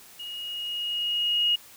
sine tone with level ramp, 2876 Hz, F#7, 50 cents flat, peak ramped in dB -35 to -19 dBFS, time 0.19-1.56 s, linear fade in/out 10 ms, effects white hiss -50 dBFS RMS until 1.76 s

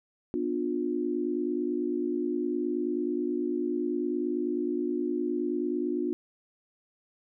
sine chord, B diminished, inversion none, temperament just, 246.9 / 296.3 / 355.6 Hz, B3 / D4 / F4, 0 / +15 / +31 cents, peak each -33 / -31 / -30 dBFS, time 0.34-6.13 s, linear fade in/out 0 ms, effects none

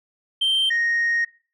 sine tone pair in turn, 3136 / 1864.7 Hz, G7 / A#6, 0 / 0 cents, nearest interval major sixth, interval 900 cents, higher first, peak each -15 / -17 dBFS, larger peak first, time 0.41-0.7 / 0.7-1.25 s, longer second, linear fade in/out 10 ms, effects noise-tail reverb RT60 0.4 s tail -20 dB re dry + tanh soft clip ceiling -16 dBFS

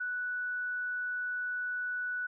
sine tone, 1480 Hz, F#6, in tune, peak -32 dBFS, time 0-2.27 s, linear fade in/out 10 ms, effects none

